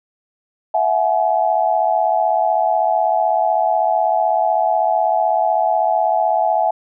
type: tone cluster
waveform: sine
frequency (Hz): 659 / 735 / 848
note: E5 / F#5 / G#5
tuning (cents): -1 / -12 / +36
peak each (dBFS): -18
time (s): 0.74-6.71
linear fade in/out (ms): 5
effects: none